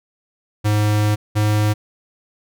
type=tone pair in turn; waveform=square; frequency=105.3 / 105.71 Hz; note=G#2 / G#2; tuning=+24 / +31 cents; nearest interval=unison; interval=7 cents; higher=second; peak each=-15 dBFS; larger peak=neither; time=0.64-1.16 / 1.35-1.74 s; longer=first; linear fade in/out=20 ms; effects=none